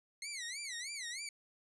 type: tone with vibrato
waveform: 15% pulse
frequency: 2093 Hz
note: C7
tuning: in tune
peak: -34 dBFS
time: 0.22-1.29 s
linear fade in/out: 2 ms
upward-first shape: sine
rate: 3.2 Hz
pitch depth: 210 cents each way
effects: resampled to 24000 Hz